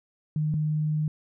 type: tone pair in turn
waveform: sine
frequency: 153.1 / 153.1 Hz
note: D#3 / D#3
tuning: -28 / -28 cents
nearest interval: unison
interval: 0 cents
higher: neither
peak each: -23 dBFS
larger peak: neither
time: 0.36-0.54 / 0.54-1.08 s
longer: second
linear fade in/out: 2 ms
effects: none